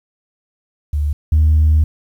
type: tone pair in turn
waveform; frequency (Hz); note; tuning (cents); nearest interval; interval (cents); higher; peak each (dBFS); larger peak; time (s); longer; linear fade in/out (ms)
sine; 73.7 / 77.33; D2 / D#2; +7 / -10; minor second; 83; second; -14 / -7; second; 0.93-1.13 / 1.32-1.84; second; 5
effects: tanh soft clip ceiling -6 dBFS + 8-bit